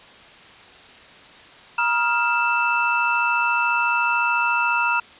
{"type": "tone cluster", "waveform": "sine", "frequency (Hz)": [952, 1263, 1397, 2651], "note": ["A#5", "D#6", "F6", "E7"], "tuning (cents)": [36, 26, 0, 9], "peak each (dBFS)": [-22, -29, -22, -23], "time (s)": [1.78, 5], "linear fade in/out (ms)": 5, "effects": ["white hiss -45 dBFS RMS until 5.19 s", "resampled to 8000 Hz"]}